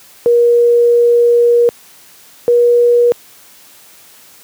sine tone pair in turn, 475.6 / 479.5 Hz, A#4 / A#4, +35 / +49 cents, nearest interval unison, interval 14 cents, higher second, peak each -6 dBFS, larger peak neither, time 0.26-1.69 / 2.48-3.12 s, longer first, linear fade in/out 0 ms, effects white hiss -42 dBFS RMS until 4.43 s + high-pass 100 Hz 12 dB/octave

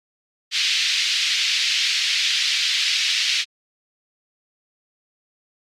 white band-pass noise, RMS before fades -21 dBFS, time 0.51-3.45 s, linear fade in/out 50 ms, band 2200 to 4700 Hz, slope 24 dB/octave, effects Opus 48 kbps

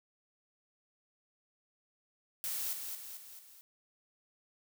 blue noise with echo, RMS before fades -37 dBFS, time 2.44-2.73 s, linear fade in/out 0 ms, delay 220 ms, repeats 4, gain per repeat -5 dB, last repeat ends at 3.61 s, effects none

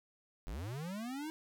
square linear sweep, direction up, 38.69 to 321 Hz, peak -40 dBFS, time 0.47-1.3 s, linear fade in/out 0 ms, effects none

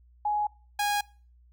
sine / sawtooth tone pair in turn, 836 / 822.6 Hz, G#5 / G#5, +11 / -17 cents, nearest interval unison, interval 28 cents, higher first, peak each -24 / -21 dBFS, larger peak second, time 0.25-0.47 / 0.79-1.01 s, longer neither, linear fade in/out 5 ms, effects noise-tail reverb RT60 0.4 s tail -24 dB re dry + added 60 Hz sine -55 dBFS peak until 1.52 s

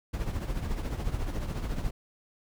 brown noise with tremolo, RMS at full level -29 dBFS, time 0.13-1.91 s, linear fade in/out 10 ms, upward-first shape triangle, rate 14 Hz, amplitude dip 65%, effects none

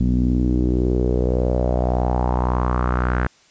sawtooth tone with low-pass filter sweep, 61.74 Hz, B1, in tune, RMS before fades -19 dBFS, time 0-3.27 s, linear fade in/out 5 ms, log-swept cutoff 220 to 1600 Hz, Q 3.9, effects white hiss -54 dBFS RMS until 3.5 s + resampled to 16000 Hz

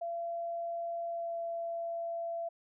sine tone with pitch glide, 680 to 674.9 Hz, F5 to E5, -46 to +41 cents, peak -34 dBFS, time 0.01-2.49 s, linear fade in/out 10 ms, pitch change -13 cents, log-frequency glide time 1.08-1.38 s, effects none

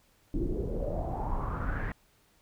brown noise with low-pass filter sweep, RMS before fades -32 dBFS, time 0.34-1.92 s, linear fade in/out 2 ms, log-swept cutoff 310 to 1900 Hz, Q 5.6, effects pink hiss -66 dBFS RMS until 2.41 s

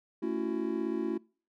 triangle chord, F# minor seventh, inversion first, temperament just, 222 / 277.5 / 333 / 370 Hz, A3 / C#4 / E4 / F#4, +16 / +2 / +18 / 0 cents, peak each -35 / -35 / -31 / -33 dBFS, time 0.22-1.18 s, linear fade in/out 10 ms, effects noise-tail reverb RT60 0.4 s tail -25 dB re dry

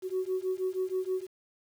sine beating tone pair, 370 / 376.3 Hz, F#4 / F#4, 0 / +29 cents, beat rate 6.3 Hz, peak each -31 dBFS, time 0.02-1.27 s, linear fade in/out 50 ms, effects tanh soft clip ceiling -23 dBFS + 9-bit

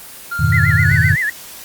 triangle tone with pitch glide, 1396.9 to 1523.3 Hz, F6 to F#6, 0 to +50 cents, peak -18 dBFS, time 0.31-1.13 s, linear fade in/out 10 ms, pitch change +150 cents, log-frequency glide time 0.75-1.01 s
sine chord, F half-diminished seventh, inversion none, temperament equal, 87.31 / 103.83 / 123.47 / 155.56 Hz, F2 / Ab2 / Cb3 / Eb3, 0 / 0 / 0 / 0 cents, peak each -17 dBFS, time 0.39-1.16 s, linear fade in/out 10 ms
sine tone with vibrato, 1864.7 Hz, A#6, in tune, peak -15 dBFS, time 0.52-1.3 s, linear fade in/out 5 ms, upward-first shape sine, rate 7.8 Hz, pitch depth 180 cents each way
effects white hiss -35 dBFS RMS until 1.64 s + Opus 24 kbps

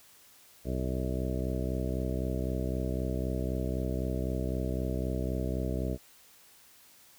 harmonic tone, 63.9 Hz, C2, 40 cents flat, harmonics 1 / 2 / 3 / 4 / 5 / 6 / 7 / 9 / 10, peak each -33 / -36 / -38 / -39 / -40 / -41 / -41 / -43 / -43 dBFS, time 0.64-5.98 s, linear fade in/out 50 ms, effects white hiss -58 dBFS RMS until 7.18 s

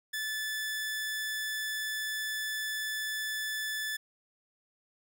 sawtooth tone, 1741 Hz, A6, 19 cents flat, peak -29 dBFS, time 0.13-3.97 s, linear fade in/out 10 ms, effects none

